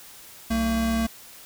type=tone pair together; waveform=square; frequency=63.32 / 226.2 Hz; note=B1 / A3; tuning=+44 / +48 cents; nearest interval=octave + minor seventh; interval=2204 cents; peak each=-30 / -23 dBFS; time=0.5-1.07 s; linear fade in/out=10 ms; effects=white hiss -46 dBFS RMS until 1.45 s